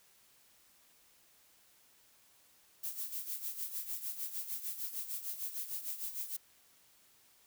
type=noise with tremolo; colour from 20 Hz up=violet; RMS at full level=-38 dBFS; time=2.83-6.37 s; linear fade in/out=10 ms; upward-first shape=sine; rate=6.6 Hz; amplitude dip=70%; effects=white hiss -66 dBFS RMS until 7.46 s